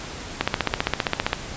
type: click train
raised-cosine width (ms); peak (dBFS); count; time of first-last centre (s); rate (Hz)
0.3; -3; 15; 0.41-1.331; 15.2
effects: pink hiss -35 dBFS RMS until 1.56 s + resampled to 16000 Hz